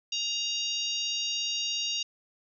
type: harmonic tone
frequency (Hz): 937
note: A#5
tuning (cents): +9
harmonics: 3 / 4 / 5 / 6 / 7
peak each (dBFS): -32 / -34 / -36 / -38 / -39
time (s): 0.12-2.03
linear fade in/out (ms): 5
effects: none